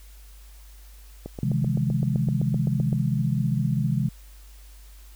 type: click train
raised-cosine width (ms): 2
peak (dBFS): -20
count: 14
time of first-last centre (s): 1.26-2.929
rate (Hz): 7.79
type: chord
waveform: sine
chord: F minor seventh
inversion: second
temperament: equal with one note detuned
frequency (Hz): 130.81 / 155.56 / 170.82 / 207.7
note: C3 / Eb3 / F3 / Ab3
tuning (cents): 0 / 0 / -38 / 0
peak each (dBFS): -24 / -27 / -29 / -28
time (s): 1.43-4.09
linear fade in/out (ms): 2
effects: added 50 Hz sine -44 dBFS peak until 5.15 s + white hiss -55 dBFS RMS until 5.15 s